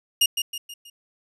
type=tone with echo; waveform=sawtooth; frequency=2842 Hz; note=F7; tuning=30 cents sharp; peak=-12 dBFS; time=0.21-0.26 s; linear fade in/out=5 ms; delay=160 ms; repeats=4; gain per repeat=-7 dB; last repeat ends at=0.9 s; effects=resampled to 32000 Hz